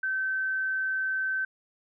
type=tone; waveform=sine; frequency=1540 Hz; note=G6; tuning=31 cents flat; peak=-26 dBFS; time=0.03-1.45 s; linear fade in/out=5 ms; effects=none